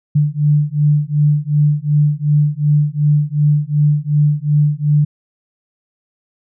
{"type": "beating tone pair", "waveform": "sine", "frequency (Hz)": [146.83, 149.53], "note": ["D3", "D3"], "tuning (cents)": [0, 32], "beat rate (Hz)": 2.7, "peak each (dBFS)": -14, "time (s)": [0.15, 5.05], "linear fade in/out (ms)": 10, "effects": []}